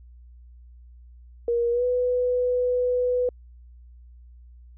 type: tone with pitch glide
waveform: sine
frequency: 472.7 to 496.2 Hz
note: A#4 to B4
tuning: +24 to +8 cents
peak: -20 dBFS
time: 1.48-3.29 s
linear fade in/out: 2 ms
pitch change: +84 cents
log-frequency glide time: 1.71-1.84 s
effects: added 60 Hz sine -45 dBFS peak until 4.77 s